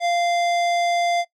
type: tone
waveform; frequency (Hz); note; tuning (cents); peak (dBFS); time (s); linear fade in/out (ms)
square; 694; F5; -11; -19; 0-1.25; 50
effects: noise-tail reverb RT60 0.1 s tail -19 dB re dry + low-pass 6000 Hz 12 dB/octave